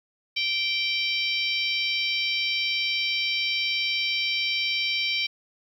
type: harmonic tone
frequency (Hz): 779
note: G5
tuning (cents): -11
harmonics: 3 / 4 / 5 / 6 / 7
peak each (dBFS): -27 / -29 / -31 / -33 / -34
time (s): 0.36-5.27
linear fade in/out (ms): 10
effects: 9-bit